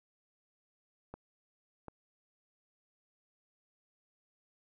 clicks, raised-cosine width 1 ms, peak -30 dBFS, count 2, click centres 1.14 / 1.883 s, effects none

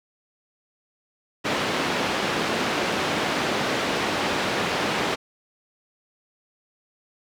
pink band-pass noise, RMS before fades -25 dBFS, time 1.44-5.16 s, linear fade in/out 20 ms, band 220 to 3800 Hz, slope 12 dB/octave, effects none

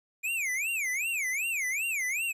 square tone with vibrato, 2349 Hz, D7, in tune, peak -29 dBFS, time 0.23-2.33 s, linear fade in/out 20 ms, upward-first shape sine, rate 2.6 Hz, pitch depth 290 cents each way, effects resampled to 32000 Hz + 11-bit

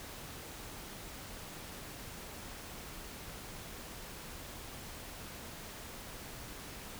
silence, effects pink hiss -47 dBFS RMS until 6.99 s

